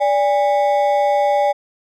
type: ring-modulated tone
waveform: triangle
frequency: 698.5 Hz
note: F5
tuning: in tune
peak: -8 dBFS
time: 0-1.53 s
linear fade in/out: 20 ms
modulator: 117 Hz
effects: none